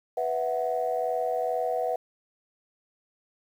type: chord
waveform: sine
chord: B suspended fourth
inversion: none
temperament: just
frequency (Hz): 493.9 / 658.5 / 740.8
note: B4 / E5 / F#5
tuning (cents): 0 / -2 / +2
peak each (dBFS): -29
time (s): 0.17-1.96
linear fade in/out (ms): 5
effects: tanh soft clip ceiling -16 dBFS + 9-bit